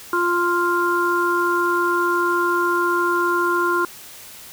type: harmonic tone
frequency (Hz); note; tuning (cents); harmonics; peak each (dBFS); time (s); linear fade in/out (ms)
349.2; F4; 0; 1 / 3 / 4; -21 / -21 / -21; 0.13-3.85; 2
effects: white hiss -40 dBFS RMS until 4.52 s